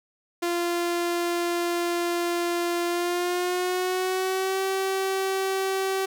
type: tone with pitch glide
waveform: sawtooth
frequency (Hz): 346 to 383.9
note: F4 to G4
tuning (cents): -16 to -36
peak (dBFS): -20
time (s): 0.42-6.06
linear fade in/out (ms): 10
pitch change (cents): +180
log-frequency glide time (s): 2.86-4.61
effects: none